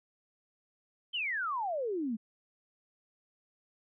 sine exponential sweep, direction down, 3171 to 207.7 Hz, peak -31 dBFS, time 1.13-2.17 s, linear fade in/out 20 ms, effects none

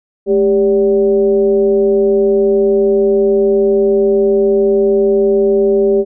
sine tone with frequency modulation, 396.1 Hz, G4, 18 cents sharp, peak -8 dBFS, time 0.26-6.05 s, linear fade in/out 50 ms, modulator 181 Hz, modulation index 0.62, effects none

